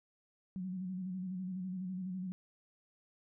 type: tone with vibrato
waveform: sine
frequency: 185 Hz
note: F#3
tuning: in tune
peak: -37 dBFS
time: 0.56-2.32 s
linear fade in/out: 0 ms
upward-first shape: square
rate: 12 Hz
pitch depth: 44 cents each way
effects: none